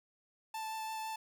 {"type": "tone with vibrato", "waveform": "45% pulse", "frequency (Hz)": 880, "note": "A5", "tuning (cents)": 0, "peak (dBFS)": -38, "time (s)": [0.54, 1.16], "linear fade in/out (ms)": 5, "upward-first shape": "triangle", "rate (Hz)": 5.9, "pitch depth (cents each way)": 11, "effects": []}